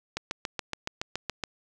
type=click train; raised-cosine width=0.2 ms; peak=-13 dBFS; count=10; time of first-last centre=0.17-1.438 s; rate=7.1 Hz; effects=none